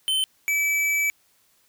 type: tone pair in turn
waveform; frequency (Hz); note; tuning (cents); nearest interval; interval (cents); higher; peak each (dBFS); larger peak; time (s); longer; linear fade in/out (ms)
square; 3074 / 2303; G7 / D7; -35 / -34; perfect fourth; 499; first; -21; neither; 0.08-0.24 / 0.48-1.1; second; 0
effects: white hiss -63 dBFS RMS until 1.68 s